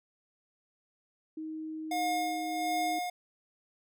sine tone, 314.5 Hz, D#4, 19 cents sharp, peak -36 dBFS, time 1.37-2.99 s, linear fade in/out 5 ms
square tone with tremolo, 716 Hz, F5, 43 cents sharp, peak -29 dBFS, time 1.91-3.1 s, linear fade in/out 5 ms, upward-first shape sine, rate 1.4 Hz, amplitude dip 50%
effects none

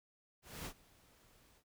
pink noise with ADSR envelope, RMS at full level -44 dBFS, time 0.42-1.64 s, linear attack 240 ms, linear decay 71 ms, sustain -23 dB, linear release 72 ms, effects none

